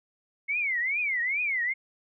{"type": "tone with vibrato", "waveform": "sine", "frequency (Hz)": 2156, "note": "C#7", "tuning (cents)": -49, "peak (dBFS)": -25, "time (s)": [0.48, 1.74], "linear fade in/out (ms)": 20, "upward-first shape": "triangle", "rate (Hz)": 2.4, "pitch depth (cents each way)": 270, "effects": []}